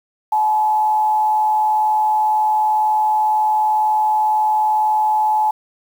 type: tone with frequency modulation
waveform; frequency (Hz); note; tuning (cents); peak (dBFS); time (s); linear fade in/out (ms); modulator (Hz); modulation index
sine; 859; A5; -42; -13; 0.32-5.51; 5; 124; 0.3
effects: 7-bit